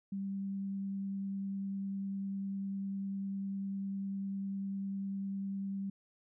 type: tone with vibrato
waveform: sine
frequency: 196 Hz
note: G3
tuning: in tune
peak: -35 dBFS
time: 0.12-5.9 s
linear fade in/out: 5 ms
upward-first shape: triangle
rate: 10 Hz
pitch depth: 9 cents each way
effects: none